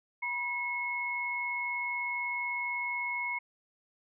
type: tone pair together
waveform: sine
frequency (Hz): 970 / 2178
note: B5 / C#7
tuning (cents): -31 / -31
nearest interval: octave + major second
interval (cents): 1400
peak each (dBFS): -37 / -32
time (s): 0.22-3.39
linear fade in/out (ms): 10
effects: none